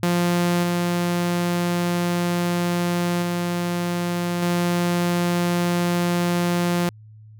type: tone with level steps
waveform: sawtooth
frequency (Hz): 174.61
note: F3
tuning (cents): 0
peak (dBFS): -14 / -16 / -18 / -15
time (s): 0.03-6.89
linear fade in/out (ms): 2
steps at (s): 0.63 / 3.22 / 4.42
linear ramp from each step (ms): 5
effects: added 108 Hz sine -42 dBFS peak until 7.39 s